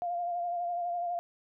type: tone with vibrato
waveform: sine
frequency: 698.5 Hz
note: F5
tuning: in tune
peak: -30 dBFS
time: 0.02-1.19 s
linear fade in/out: 0 ms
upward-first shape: sine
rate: 12 Hz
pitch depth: 32 cents each way
effects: none